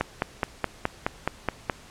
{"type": "click train", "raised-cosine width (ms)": 0.5, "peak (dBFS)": -8, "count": 9, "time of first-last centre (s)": [0.01, 1.698], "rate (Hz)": 4.74, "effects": ["pink hiss -49 dBFS RMS until 1.9 s", "low-pass 9000 Hz 12 dB/octave"]}